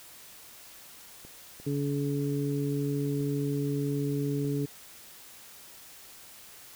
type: clicks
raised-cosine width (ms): 2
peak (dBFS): -35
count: 4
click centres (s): 1.25 / 1.6 / 3.208 / 4.448
type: harmonic tone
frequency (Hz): 142.2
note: C#3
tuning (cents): +45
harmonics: 1 / 2 / 3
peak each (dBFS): -30 / -31 / -34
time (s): 1.66-4.66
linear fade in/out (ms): 10
effects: white hiss -50 dBFS RMS until 6.75 s